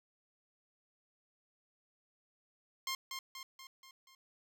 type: tone with echo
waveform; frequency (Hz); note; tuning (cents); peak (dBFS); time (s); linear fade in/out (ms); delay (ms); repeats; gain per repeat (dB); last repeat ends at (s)
10% pulse; 1061; C6; +24; -27; 2.87-2.95; 2; 240; 5; -5; 4.15
effects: none